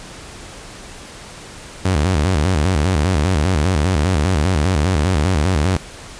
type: tone with vibrato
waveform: sawtooth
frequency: 83.4 Hz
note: E2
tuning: 21 cents sharp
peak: -10 dBFS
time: 1.85-5.77 s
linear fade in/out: 5 ms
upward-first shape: square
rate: 5 Hz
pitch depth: 200 cents each way
effects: pink hiss -36 dBFS RMS until 6.19 s + resampled to 22050 Hz